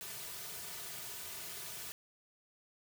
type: noise with comb filter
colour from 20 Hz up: white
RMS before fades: -45 dBFS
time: 0.01-1.92 s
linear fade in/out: 0 ms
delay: 3.7 ms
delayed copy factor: -0.9
effects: none